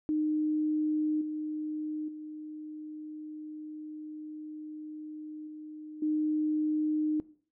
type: tone with level steps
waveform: sine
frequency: 306.4 Hz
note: D#4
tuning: 27 cents flat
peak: -26 / -32 / -39 / -41 / -26 dBFS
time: 0.09-7.2 s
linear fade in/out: 0 ms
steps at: 1.21 / 2.08 / 5.47 / 6.02 s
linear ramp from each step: 5 ms
effects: noise-tail reverb RT60 0.5 s tail -19 dB re dry